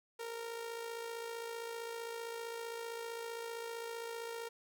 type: tone with amplitude modulation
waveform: sawtooth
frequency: 463 Hz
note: A#4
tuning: 12 cents flat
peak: -35 dBFS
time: 0.19-4.49 s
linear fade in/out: 10 ms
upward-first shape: sine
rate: 55.4 Hz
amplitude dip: 50%
effects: none